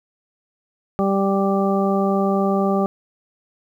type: harmonic tone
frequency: 196 Hz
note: G3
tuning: in tune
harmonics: 1 / 2 / 3 / 4 / 6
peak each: -19 / -22 / -24 / -25 / -27 dBFS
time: 0.99-2.86 s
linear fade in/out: 0 ms
effects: 9-bit